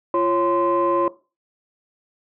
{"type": "tone cluster", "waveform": "sine", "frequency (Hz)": [345.3, 550, 1036], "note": ["F4", "C#5", "C6"], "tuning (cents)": [-20, -14, -17], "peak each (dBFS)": -20, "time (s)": [0.14, 1.08], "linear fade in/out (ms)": 2, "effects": ["noise-tail reverb RT60 0.3 s tail -17 dB re dry", "tanh soft clip ceiling -11 dBFS"]}